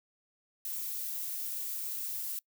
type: noise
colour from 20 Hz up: violet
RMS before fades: -37 dBFS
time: 0.65-2.39 s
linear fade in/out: 2 ms
effects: noise-tail reverb RT60 0.1 s tail -25 dB re dry